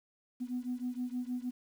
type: beating tone pair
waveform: sine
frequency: 245.6 / 252 Hz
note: B3 / B3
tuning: -9 / +35 cents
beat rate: 6.4 Hz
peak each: -36 / -37 dBFS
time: 0.4-1.51 s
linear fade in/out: 20 ms
effects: tanh soft clip ceiling -28 dBFS + 10-bit